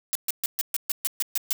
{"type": "noise bursts", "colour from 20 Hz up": "blue", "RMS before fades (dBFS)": -25, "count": 10, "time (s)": [0.13, 1.53], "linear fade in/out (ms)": 0, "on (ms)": 23, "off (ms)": 130, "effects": []}